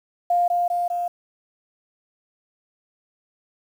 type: tone with echo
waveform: sine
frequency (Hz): 702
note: F5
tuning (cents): +9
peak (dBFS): -16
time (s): 0.3-0.48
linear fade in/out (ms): 5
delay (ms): 200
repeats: 3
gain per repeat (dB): -2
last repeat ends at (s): 1.08
effects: 8-bit